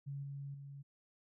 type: tone with level steps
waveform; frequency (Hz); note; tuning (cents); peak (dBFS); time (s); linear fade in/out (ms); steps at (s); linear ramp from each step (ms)
sine; 140; C#3; +18; -40 / -42 / -47; 0.06-0.83; 20; 0.23 / 0.54; 5
effects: none